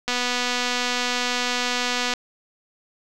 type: click train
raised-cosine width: 0.2 ms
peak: -7 dBFS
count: 507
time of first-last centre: 0.08-2.137 s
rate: 246 Hz
effects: none